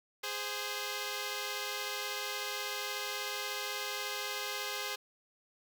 5% pulse tone pair together, 412.8 / 520.1 Hz, G#4 / C5, -10 / -10 cents, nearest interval major third, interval 400 cents, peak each -27 dBFS, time 0.23-4.96 s, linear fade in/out 10 ms, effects none

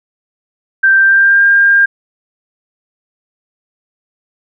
sine tone with pitch glide, 1568 to 1603.7 Hz, G6 to G6, 0 to +39 cents, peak -5 dBFS, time 0.83-1.86 s, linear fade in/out 10 ms, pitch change +39 cents, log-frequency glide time 0.97-1.44 s, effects none

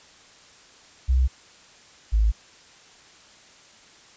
sine tone pair in turn, 64 / 53.82 Hz, C2 / A1, -38 / -38 cents, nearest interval minor third, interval 300 cents, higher first, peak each -16 dBFS, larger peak neither, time 1.08-1.28 / 2.12-2.32 s, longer neither, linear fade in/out 20 ms, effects white hiss -51 dBFS RMS until 4.16 s + resampled to 16000 Hz

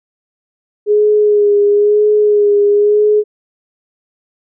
sine tone with vibrato, 415.3 Hz, G#4, in tune, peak -7 dBFS, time 0.86-3.24 s, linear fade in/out 50 ms, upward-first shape sine, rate 1 Hz, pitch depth 28 cents each way, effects none

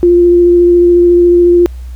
sine tone with vibrato, 349.2 Hz, F4, in tune, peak -3 dBFS, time 0.03-1.66 s, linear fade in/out 0 ms, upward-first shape sine, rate 14 Hz, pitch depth 11 cents each way, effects added 62 Hz sine -22 dBFS peak until 1.95 s + pink hiss -46 dBFS RMS until 1.95 s

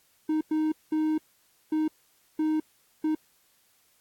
triangle tone bursts at uneven times, 311.1 Hz, D#4, in tune, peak -21 dBFS, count 6, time 0.29-0.41 / 0.51-0.72 / 0.92-1.18 / 1.72-1.88 / 2.39-2.6 / 3.04-3.15 s, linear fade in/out 5 ms, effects white hiss -65 dBFS RMS until 4 s + AAC 64 kbps

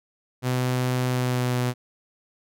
sawtooth tone with pitch glide, 126.4 to 124.23 Hz, B2 to B2, +41 to +11 cents, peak -18 dBFS, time 0.42-1.74 s, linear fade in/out 50 ms, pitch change -30 cents, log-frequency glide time 1.07-1.57 s, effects none

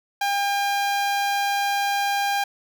sawtooth tone with notch filter, 803 Hz, G5, 41 cents sharp, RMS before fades -23 dBFS, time 0.21-2.44 s, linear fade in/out 5 ms, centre 8800 Hz, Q 1.8, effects none

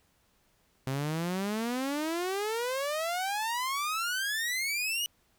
sawtooth exponential sweep, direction up, 130 to 2955 Hz, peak -26 dBFS, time 0.87-5.06 s, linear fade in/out 0 ms, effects pink hiss -69 dBFS RMS until 5.38 s

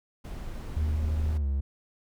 brown noise, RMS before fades -37 dBFS, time 0.24-1.38 s, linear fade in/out 10 ms
triangle tone with pitch glide, 77 to 69 Hz, D#2 to C#2, -17 to -7 cents, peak -23 dBFS, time 0.76-1.61 s, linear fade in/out 10 ms, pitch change -190 cents, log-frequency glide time 1.36-1.46 s
effects none

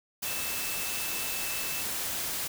sine tone in noise, 2637 Hz, E7, in tune, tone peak -39 dBFS, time 0.25-1.83 s, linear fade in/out 10 ms, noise white, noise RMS -33 dBFS, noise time 0.22-2.48 s, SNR -9 dB, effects none

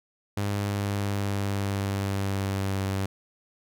sawtooth tone with pitch glide, 101.4 to 96.99 Hz, G#2 to G2, -41 to -18 cents, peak -22 dBFS, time 0.37-3.06 s, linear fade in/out 5 ms, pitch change -77 cents, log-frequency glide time 0.64-2.86 s, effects none

